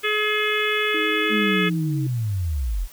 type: harmonic tone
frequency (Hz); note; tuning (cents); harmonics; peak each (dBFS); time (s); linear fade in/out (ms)
424.4; G#4; +38; 1 / 3 / 4 / 5 / 6 / 7 / 8; -25 / -28 / -27 / -26 / -27 / -32 / -29; 0.03-1.7; 20
type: tone with vibrato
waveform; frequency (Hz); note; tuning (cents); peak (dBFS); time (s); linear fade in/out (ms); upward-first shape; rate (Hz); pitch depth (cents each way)
sine; 315.8; D#4; +26; -27; 0.94-2.07; 5; square; 9.9; 12
type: linear sweep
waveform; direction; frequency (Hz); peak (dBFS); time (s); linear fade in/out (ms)
sine; down; 220 to 36.16; -21; 1.29-2.88; 50
effects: white hiss -47 dBFS RMS until 2.92 s